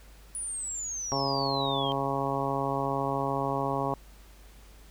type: exponential sweep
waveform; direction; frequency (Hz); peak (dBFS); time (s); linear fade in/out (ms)
sine; down; 9900 to 3127; -32; 0.35-1.92; 0
type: harmonic tone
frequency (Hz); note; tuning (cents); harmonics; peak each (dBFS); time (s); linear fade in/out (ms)
137.4; C#3; -15; 1 / 2 / 3 / 4 / 5 / 6 / 7 / 8; -35 / -35 / -35 / -35 / -35 / -35 / -35 / -35; 1.12-3.94; 0
effects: added 50 Hz sine -50 dBFS peak until 4.9 s + pink hiss -57 dBFS RMS until 4.9 s